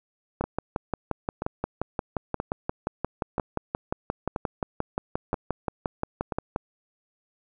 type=two click trains; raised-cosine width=1 ms; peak=-12 / -14 dBFS; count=36 / 7; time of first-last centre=0.41-6.561 / 0.44-6.322 s; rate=5.69 / 1.02 Hz; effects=none